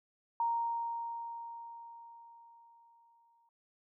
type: tone with exponential decay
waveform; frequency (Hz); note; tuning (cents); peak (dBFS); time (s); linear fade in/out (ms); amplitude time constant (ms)
sine; 931; A#5; -2; -28; 0.4-3.49; 2; 670
effects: none